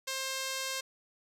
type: tone with low-pass filter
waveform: 5% pulse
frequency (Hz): 530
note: C5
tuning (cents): +22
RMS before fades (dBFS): -36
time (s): 0.07-0.81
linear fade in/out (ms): 10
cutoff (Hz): 11000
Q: 3.3
effects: none